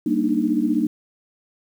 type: chord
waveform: sine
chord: Eb major seventh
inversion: first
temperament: equal with one note detuned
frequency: 196 / 233.1 / 293.7 / 309 Hz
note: G3 / Bb3 / D4 / Eb4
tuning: 0 / 0 / 0 / -12 cents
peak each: -27 / -22 / -23 / -22 dBFS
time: 0.06-0.87 s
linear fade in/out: 5 ms
effects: 8-bit